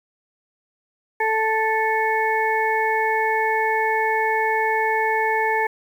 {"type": "harmonic tone", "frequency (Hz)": 440, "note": "A4", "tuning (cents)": 0, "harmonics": [1, 2, 4, 5], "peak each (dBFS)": [-24, -21, -24, -27], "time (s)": [1.2, 5.67], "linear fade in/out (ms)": 5, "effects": ["8-bit"]}